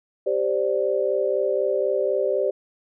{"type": "chord", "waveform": "sine", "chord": "G suspended fourth", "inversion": "none", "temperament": "equal", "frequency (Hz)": [392, 523.3, 587.3], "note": ["G4", "C5", "D5"], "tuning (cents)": [0, 0, 0], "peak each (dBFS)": -24, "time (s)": [0.26, 2.51], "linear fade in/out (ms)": 10, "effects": []}